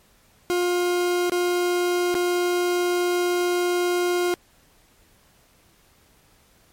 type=tone with dropouts; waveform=40% pulse; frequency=354.5 Hz; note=F4; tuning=26 cents sharp; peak=-19 dBFS; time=0.5-4.34 s; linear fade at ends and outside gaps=0 ms; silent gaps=1.297-1.32 / 2.143-2.151 s; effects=pink hiss -58 dBFS RMS until 6.72 s + MP3 64 kbps